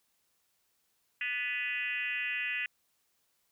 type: tone with frequency modulation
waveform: sine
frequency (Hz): 2243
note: C#7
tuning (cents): +20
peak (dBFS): -31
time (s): 1.21-2.66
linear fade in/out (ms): 2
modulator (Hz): 256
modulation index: 2.2
effects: white hiss -75 dBFS RMS until 3.51 s